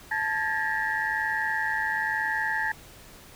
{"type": "tone cluster", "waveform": "sine", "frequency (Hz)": [875, 1628, 1729, 1888], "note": ["A5", "G#6", "A6", "A#6"], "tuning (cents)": [-10, -35, -31, 22], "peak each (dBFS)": -30, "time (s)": [0.11, 2.72], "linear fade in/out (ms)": 5, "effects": ["tanh soft clip ceiling -15 dBFS", "pink hiss -49 dBFS RMS until 3.35 s"]}